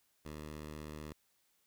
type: tone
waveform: 10% pulse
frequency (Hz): 76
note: D#2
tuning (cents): -40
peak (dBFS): -36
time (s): 0.25-1.13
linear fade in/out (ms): 5
effects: white hiss -75 dBFS RMS until 1.66 s